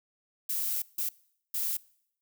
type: noise bursts at uneven times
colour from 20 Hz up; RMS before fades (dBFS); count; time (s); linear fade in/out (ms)
violet; -31; 3; 0.49-0.82 / 0.98-1.09 / 1.54-1.77; 5
effects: noise-tail reverb RT60 0.7 s tail -23 dB re dry